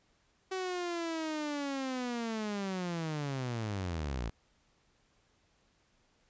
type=linear sweep; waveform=sawtooth; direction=down; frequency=380 to 52.6 Hz; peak=-30 dBFS; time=0.51-4.3 s; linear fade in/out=10 ms; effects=pink hiss -71 dBFS RMS until 6.29 s + resampled to 16000 Hz